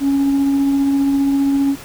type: tone with tremolo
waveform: sine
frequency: 277.2 Hz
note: C#4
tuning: in tune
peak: -9 dBFS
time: 0-1.76 s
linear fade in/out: 50 ms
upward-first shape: triangle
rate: 15 Hz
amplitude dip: 30%
effects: tanh soft clip ceiling -11 dBFS + pink hiss -36 dBFS RMS until 1.84 s